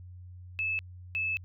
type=tone bursts at uneven times; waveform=sine; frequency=2610 Hz; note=E7; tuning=18 cents flat; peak=-28 dBFS; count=2; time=0.59-0.79 / 1.15-1.37 s; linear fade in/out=0 ms; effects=added 90 Hz sine -44 dBFS peak until 1.44 s